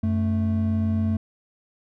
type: tone pair together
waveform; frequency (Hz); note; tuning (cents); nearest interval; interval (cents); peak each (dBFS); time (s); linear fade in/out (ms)
triangle; 92.5 / 220; F#2 / A3; 0 / 0; octave + minor third; 1500; -21; 0.03-1.17; 5
effects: none